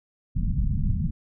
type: low-pass noise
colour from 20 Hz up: pink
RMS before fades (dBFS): -24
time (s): 0.35-1.11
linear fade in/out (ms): 10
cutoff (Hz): 210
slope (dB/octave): 48
effects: none